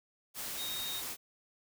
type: tone in noise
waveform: sine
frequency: 3731 Hz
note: A#7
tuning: 1 cent sharp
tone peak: -38 dBFS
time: 0.56-1.03 s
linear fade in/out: 50 ms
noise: white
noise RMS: -40 dBFS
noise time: 0.34-1.17 s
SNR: -1 dB
effects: none